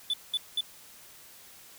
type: tone bursts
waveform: triangle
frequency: 3486 Hz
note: A7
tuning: 17 cents flat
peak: -24 dBFS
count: 3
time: 0.1-0.608 s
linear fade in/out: 2 ms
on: 36 ms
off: 200 ms
effects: white hiss -52 dBFS RMS until 1.78 s